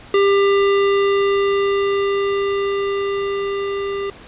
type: tone with level ramp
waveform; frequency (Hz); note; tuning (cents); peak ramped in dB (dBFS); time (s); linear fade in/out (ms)
square; 397.7; G4; +25; -12 to -22; 0.14-4.1; 2
effects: pink hiss -41 dBFS RMS until 4.27 s + resampled to 8000 Hz